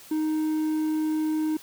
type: tone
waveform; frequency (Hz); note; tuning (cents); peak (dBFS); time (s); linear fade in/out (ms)
triangle; 311.1; D#4; 0; -21; 0.11-1.57; 5
effects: white hiss -48 dBFS RMS until 1.62 s